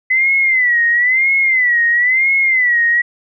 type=tone with vibrato; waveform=sine; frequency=2015 Hz; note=B6; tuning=34 cents sharp; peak=-10 dBFS; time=0.1-3.02 s; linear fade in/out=10 ms; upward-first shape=sine; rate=1 Hz; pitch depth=130 cents each way; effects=none